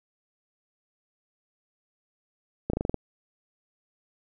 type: slowing click train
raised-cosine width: 2 ms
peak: -13 dBFS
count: 7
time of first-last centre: 2.7-2.943 s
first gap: 34 ms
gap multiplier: 1.07
effects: none